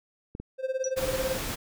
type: clicks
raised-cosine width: 3 ms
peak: -24 dBFS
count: 2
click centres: 0.351 / 0.4 s
type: tone with tremolo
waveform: triangle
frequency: 523.3 Hz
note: C5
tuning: in tune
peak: -22 dBFS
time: 0.58-1.39 s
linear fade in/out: 50 ms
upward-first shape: sine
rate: 18 Hz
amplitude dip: 85%
type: tone with exponential decay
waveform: sine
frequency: 5850 Hz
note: F#8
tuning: 21 cents flat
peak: -27 dBFS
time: 0.84-0.94 s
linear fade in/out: 2 ms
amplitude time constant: 21 ms
type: noise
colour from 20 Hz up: pink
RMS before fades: -33 dBFS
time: 0.96-1.56 s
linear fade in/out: 20 ms
effects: none